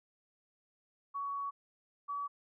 sine tone pair in turn, 1123 / 1140.7 Hz, C#6 / C#6, +22 / +49 cents, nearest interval unison, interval 27 cents, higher second, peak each -35 / -35 dBFS, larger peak neither, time 1.14-1.51 / 2.08-2.28 s, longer first, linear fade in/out 20 ms, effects none

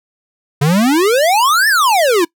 square exponential two-way sweep, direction up then down, 136.6 to 1811 to 318.5 Hz, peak -10 dBFS, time 0.61-2.25 s, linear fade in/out 10 ms, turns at 1.68 s, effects noise-tail reverb RT60 0.1 s tail -23 dB re dry

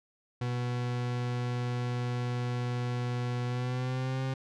40% pulse tone with pitch glide, 122.6 to 132.16 Hz, B2 to C3, -12 to +18 cents, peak -29 dBFS, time 0.41-4.34 s, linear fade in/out 5 ms, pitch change +130 cents, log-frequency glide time 3.46-4.23 s, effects low-pass 5000 Hz 12 dB/octave

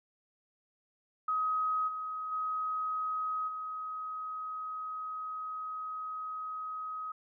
sine tone with level steps, 1264 Hz, D#6, 27 cents sharp, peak -28 / -35 / -31 / -36 dBFS, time 1.28-7.12 s, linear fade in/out 5 ms, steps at 1.87 / 2.31 / 3.47 s, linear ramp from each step 20 ms, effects none

